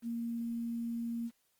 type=tone with quantisation; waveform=sine; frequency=233.1 Hz; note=A#3; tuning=in tune; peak=-34 dBFS; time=0.02-1.31 s; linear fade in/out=50 ms; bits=10; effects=white hiss -75 dBFS RMS until 1.59 s + Opus 24 kbps